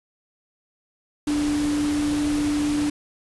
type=tone in noise; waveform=sine; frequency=294.5 Hz; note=D4; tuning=5 cents sharp; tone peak=-20 dBFS; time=1.27-2.9 s; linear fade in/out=5 ms; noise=pink; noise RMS=-32 dBFS; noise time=1.27-2.9 s; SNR=+9 dB; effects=resampled to 24000 Hz